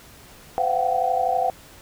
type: tone cluster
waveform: sine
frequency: 510 / 689 / 741 / 773 Hz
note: C5 / F5 / F#5 / G5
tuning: -44 / -24 / +2 / -24 cents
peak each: -27 / -24 / -24 / -24 dBFS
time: 0.58-1.5 s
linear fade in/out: 0 ms
effects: pink hiss -47 dBFS RMS until 1.81 s